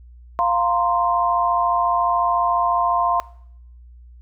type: chord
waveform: sine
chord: F suspended fourth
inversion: none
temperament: equal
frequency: 698.5 / 932.3 / 1046.5 Hz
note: F5 / Bb5 / C6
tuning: 0 / 0 / 0 cents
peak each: -20 / -23 / -19 dBFS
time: 0.39-3.2 s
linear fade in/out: 0 ms
effects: noise-tail reverb RT60 0.7 s tail -21 dB re dry + added 60 Hz sine -41 dBFS peak until 4.21 s